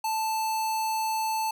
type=tone with notch filter; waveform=square; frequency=880 Hz; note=A5; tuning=in tune; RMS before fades=-28 dBFS; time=0.04-1.51 s; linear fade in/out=5 ms; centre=1800 Hz; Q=0.87; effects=none